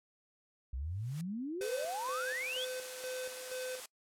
sine exponential sweep, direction up, 59.4 to 3522 Hz, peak -36 dBFS, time 0.73-2.65 s, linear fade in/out 5 ms
white noise with exponential growth, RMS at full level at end -49 dBFS, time 0.83-1.21 s, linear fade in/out 1 ms, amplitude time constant 81 ms
square tone with tremolo, 510 Hz, C5, 44 cents flat, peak -39 dBFS, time 1.61-3.8 s, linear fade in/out 0 ms, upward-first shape square, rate 2.1 Hz, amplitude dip 60%
white high-pass noise, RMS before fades -45 dBFS, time 1.61-3.86 s, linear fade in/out 5 ms, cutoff 400 Hz, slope 12 dB/octave
effects noise-tail reverb RT60 0.1 s tail -23 dB re dry + low-pass 11000 Hz 12 dB/octave

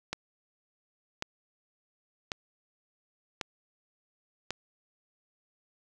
click train, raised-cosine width 0.2 ms, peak -15 dBFS, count 5, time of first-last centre 0.13-4.506 s, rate 0.914 Hz, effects none

